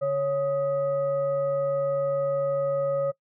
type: tone with frequency modulation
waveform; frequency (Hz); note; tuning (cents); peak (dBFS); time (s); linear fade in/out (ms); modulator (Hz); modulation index
sine; 554.4; C#5; 0; -22; 0.01-3.12; 20; 698; 0.39
effects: noise-tail reverb RT60 0.1 s tail -21 dB re dry